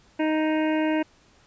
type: harmonic tone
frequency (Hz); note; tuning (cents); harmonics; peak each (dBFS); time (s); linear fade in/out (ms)
311.4; D#4; +2; 1 / 2 / 3 / 5 / 6 / 7 / 8 / 9; -22 / -28 / -32 / -36 / -38 / -39 / -40 / -41; 0.19-1.03; 10
effects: pink hiss -58 dBFS RMS until 1.46 s + resampled to 16000 Hz